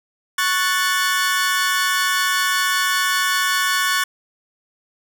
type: chord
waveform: sawtooth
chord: F# minor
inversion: second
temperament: equal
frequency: 1108.7 / 1480 / 1760 Hz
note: C#6 / F#6 / A6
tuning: 0 / 0 / 0 cents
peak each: -18 dBFS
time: 0.38-4.04 s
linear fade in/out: 5 ms
effects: none